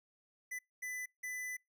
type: tone bursts at uneven times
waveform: square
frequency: 2000 Hz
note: B6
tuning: 21 cents sharp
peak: -40 dBFS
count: 3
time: 0.51-0.59 / 0.82-1.06 / 1.23-1.57 s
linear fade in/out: 10 ms
effects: noise-tail reverb RT60 0.2 s tail -26 dB re dry